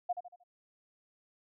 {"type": "tone with echo", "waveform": "sine", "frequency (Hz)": 713, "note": "F5", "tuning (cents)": 36, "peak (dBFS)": -28, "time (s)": [0.09, 0.13], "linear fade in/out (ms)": 10, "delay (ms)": 77, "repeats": 4, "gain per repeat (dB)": -8, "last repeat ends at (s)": 0.438, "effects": []}